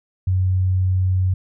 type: tone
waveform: sine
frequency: 92.9 Hz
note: F#2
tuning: 7 cents sharp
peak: -15 dBFS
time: 0.27-1.34 s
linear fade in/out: 5 ms
effects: none